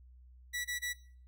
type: tone bursts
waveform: sawtooth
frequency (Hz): 1951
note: B6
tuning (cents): -22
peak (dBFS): -31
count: 3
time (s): 0.53-0.936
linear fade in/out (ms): 20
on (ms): 120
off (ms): 23
effects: noise-tail reverb RT60 0.5 s tail -20 dB re dry + added 62 Hz sine -54 dBFS peak until 1.27 s